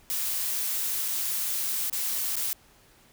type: noise with dropouts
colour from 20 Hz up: blue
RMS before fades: -29 dBFS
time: 0.1-2.53 s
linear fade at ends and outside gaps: 0 ms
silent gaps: 1.079-1.083 / 1.898-1.928 / 2.356-2.366 s
effects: pink hiss -58 dBFS RMS until 3.12 s